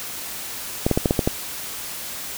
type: clicks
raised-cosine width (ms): 2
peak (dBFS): -4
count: 7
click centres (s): 0.865 / 0.913 / 0.975 / 1.058 / 1.109 / 1.192 / 1.275
effects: white hiss -32 dBFS RMS until 2.37 s